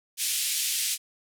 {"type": "band-pass noise", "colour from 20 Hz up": "white", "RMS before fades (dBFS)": -28, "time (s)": [0.17, 0.98], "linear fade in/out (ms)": 50, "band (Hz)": [2400, 12000], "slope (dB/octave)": 24, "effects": []}